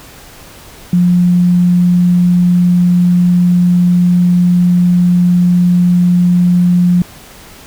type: tone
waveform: sine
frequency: 177.2 Hz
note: F3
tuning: 25 cents sharp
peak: -6 dBFS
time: 0.93-7.02 s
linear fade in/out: 2 ms
effects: pink hiss -36 dBFS RMS until 7.66 s